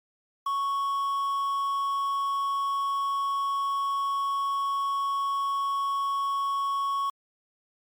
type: tone with quantisation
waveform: triangle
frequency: 1108.7 Hz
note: C#6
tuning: in tune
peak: -23 dBFS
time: 0.46-7.1 s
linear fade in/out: 5 ms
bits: 8
effects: MP3 96 kbps